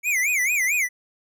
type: tone with vibrato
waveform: square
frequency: 2217 Hz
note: C#7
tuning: in tune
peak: -20 dBFS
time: 0.03-0.89 s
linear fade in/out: 50 ms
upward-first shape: sine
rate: 4.5 Hz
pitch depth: 210 cents each way
effects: none